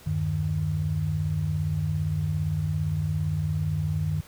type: tone cluster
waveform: sine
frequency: 78.4 / 95.8 / 153.5 Hz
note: D#2 / G2 / D#3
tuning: +14 / -39 / -23 cents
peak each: -35 / -28 / -26 dBFS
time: 0.06-4.21 s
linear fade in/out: 10 ms
effects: pink hiss -50 dBFS RMS until 4.27 s